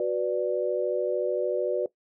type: chord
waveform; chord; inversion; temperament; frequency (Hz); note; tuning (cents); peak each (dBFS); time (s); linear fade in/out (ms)
sine; B minor; second; equal; 370 / 493.9 / 587.3; F#4 / B4 / D5; 0 / 0 / 0; -28 / -28 / -28; 0-1.86; 2
effects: noise-tail reverb RT60 0.1 s tail -18 dB re dry